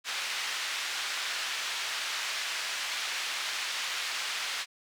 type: band-pass noise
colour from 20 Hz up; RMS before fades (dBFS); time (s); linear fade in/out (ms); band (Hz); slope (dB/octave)
pink; -34; 0.04-4.66; 50; 1700 to 5200; 12
effects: none

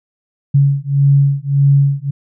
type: beating tone pair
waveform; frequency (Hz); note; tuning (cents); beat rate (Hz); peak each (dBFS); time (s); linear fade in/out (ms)
sine; 139.2 / 140.9; C#3 / C#3; +8 / +29; 1.7; -12; 0.54-2.11; 10
effects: none

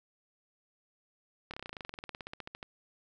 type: slowing click train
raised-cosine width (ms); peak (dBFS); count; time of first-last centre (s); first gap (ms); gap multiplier
0.3; -25; 24; 1.51-2.629; 27; 1.05
effects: none

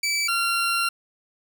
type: tone pair in turn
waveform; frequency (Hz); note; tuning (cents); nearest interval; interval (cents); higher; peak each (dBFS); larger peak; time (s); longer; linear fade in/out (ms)
20% pulse; 2309 / 1376.2; D7 / F6; -30 / -26; major sixth; 896; first; -17 / -16; second; 0.03-0.28 / 0.28-0.89; second; 5
effects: none

